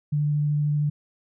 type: tone with vibrato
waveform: sine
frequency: 147.9 Hz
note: D3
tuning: 13 cents sharp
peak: -20 dBFS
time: 0.12-0.9 s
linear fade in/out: 10 ms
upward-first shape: triangle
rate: 13 Hz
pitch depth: 15 cents each way
effects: none